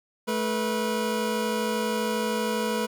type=tone pair together; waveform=25% pulse; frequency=217.6 / 487.8 Hz; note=A3 / B4; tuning=-19 / -21 cents; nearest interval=octave + major second; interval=1398 cents; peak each=-24 dBFS; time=0.27-2.87 s; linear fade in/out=20 ms; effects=none